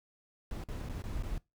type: noise with dropouts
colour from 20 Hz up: brown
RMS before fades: -38 dBFS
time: 0.51-1.38 s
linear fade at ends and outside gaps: 1 ms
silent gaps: 0.639-0.686 / 0.888-0.896 / 1.022-1.039 / 1.225-1.234 s
effects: noise-tail reverb RT60 0.2 s tail -21 dB re dry